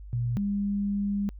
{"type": "tone pair in turn", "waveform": "sine", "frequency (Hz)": [120, 201.8], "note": ["B2", "G#3"], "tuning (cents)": [-49, -49], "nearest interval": "major sixth", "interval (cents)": 900, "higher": "second", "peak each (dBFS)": -25, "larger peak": "neither", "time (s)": [[0.13, 0.37], [0.37, 1.29]], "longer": "second", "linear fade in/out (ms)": 0, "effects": ["added 50 Hz sine -40 dBFS peak until 1.39 s"]}